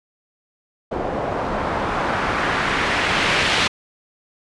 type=noise with low-pass filter sweep; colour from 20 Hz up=white; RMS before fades=-21 dBFS; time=0.91-3.68 s; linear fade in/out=10 ms; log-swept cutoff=640 to 3100 Hz; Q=1.1; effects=resampled to 24000 Hz